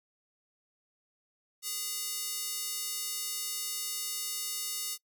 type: tone with high-pass filter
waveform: square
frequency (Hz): 410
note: G#4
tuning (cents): -22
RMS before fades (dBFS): -36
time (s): 1.62-4.98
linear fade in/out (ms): 50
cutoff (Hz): 5600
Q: 0.86
effects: noise-tail reverb RT60 0.1 s tail -24 dB re dry